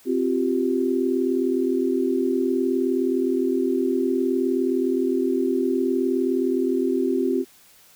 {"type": "chord", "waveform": "sine", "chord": "C suspended fourth", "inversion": "none", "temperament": "equal with one note detuned", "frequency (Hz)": [261.6, 349.2, 388.6], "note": ["C4", "F4", "G4"], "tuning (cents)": [0, 0, -15], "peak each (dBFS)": [-23, -24, -24], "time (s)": [0.05, 7.45], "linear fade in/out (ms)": 50, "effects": ["white hiss -53 dBFS RMS until 7.95 s"]}